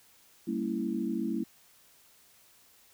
sine chord, G diminished seventh, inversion none, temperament equal with one note detuned, 196 / 229.1 / 277.2 / 329.6 Hz, G3 / Bb3 / Db4 / Fb4, 0 / -30 / 0 / 0 cents, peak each -36 / -33 / -37 / -34 dBFS, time 0.47-1.44 s, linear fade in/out 10 ms, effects white hiss -61 dBFS RMS until 2.93 s

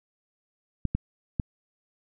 clicks, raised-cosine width 5 ms, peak -13 dBFS, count 3, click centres 0.853 / 0.95 / 1.398 s, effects none

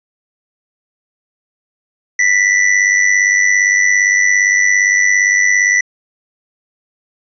square tone with amplitude modulation, 1975.5 Hz, B6, in tune, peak -7 dBFS, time 2.19-5.81 s, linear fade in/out 5 ms, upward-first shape sine, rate 97.5 Hz, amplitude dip 65%, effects resampled to 16000 Hz

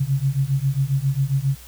sine beating tone pair, 133 / 140.4 Hz, C3 / C#3, +29 / +22 cents, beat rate 7.4 Hz, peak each -21 dBFS, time 0-1.56 s, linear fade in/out 10 ms, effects added 60 Hz sine -43 dBFS peak until 1.67 s + white hiss -45 dBFS RMS until 1.67 s

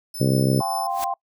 10% pulse tone with tremolo, 5274 Hz, E8, in tune, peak -25 dBFS, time 0.14-0.87 s, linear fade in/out 5 ms, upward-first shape sine, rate 5.3 Hz, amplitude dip 30%
harmonic tone, 66.3 Hz, C2, 23 cents sharp, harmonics 2 / 3 / 4 / 5 / 6 / 7 / 8 / 9, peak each -19 / -23 / -25 / -27 / -29 / -30 / -31 / -32 dBFS, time 0.2-0.61 s, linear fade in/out 10 ms
sine chord, F suspended second, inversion none, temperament equal, 698.5 / 784 / 1046.5 Hz, F5 / G5 / C6, 0 / 0 / 0 cents, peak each -28 / -25 / -29 dBFS, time 0.6-1.14 s, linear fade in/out 5 ms
white noise with exponential growth, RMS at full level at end -28 dBFS, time 0.86-1.04 s, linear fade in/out 0 ms, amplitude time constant 38 ms
effects noise-tail reverb RT60 0.1 s tail -24 dB re dry

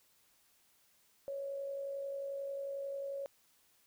sine tone with amplitude modulation, 554.4 Hz, C#5, in tune, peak -36 dBFS, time 1.28-3.26 s, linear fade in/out 0 ms, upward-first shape sine, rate 51.2 Hz, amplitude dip 35%, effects white hiss -70 dBFS RMS until 3.86 s

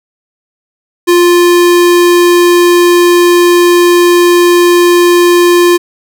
square tone, 350 Hz, F4, 4 cents sharp, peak -4 dBFS, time 1.07-5.78 s, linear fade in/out 20 ms, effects none

